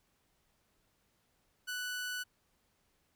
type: tone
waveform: sawtooth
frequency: 1485 Hz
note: F#6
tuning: 6 cents sharp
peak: -33 dBFS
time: 1.67-2.24 s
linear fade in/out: 20 ms
effects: pink hiss -75 dBFS RMS until 3.15 s